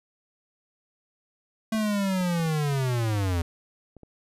square linear sweep, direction down, 223 to 82.41 Hz, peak -24 dBFS, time 1.72-3.42 s, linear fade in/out 5 ms
clicks, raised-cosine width 2 ms, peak -33 dBFS, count 9, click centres 1.748 / 2.21 / 2.397 / 2.463 / 2.725 / 3.156 / 3.418 / 3.967 / 4.033 s
effects resampled to 32000 Hz

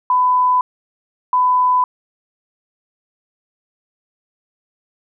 sine tone pair in turn, 1001 / 1001 Hz, B5 / B5, +23 / +23 cents, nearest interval unison, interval 0 cents, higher neither, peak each -11 dBFS, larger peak neither, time 0.1-0.61 / 1.33-1.84 s, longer neither, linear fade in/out 2 ms, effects none

